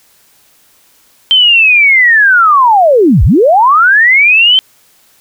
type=linear two-way sweep; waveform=sine; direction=down then up; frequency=3132 to 43 to 3132 Hz; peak=-3 dBFS; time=1.31-4.59 s; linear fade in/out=0 ms; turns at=3.24 s; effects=white hiss -48 dBFS RMS until 5.2 s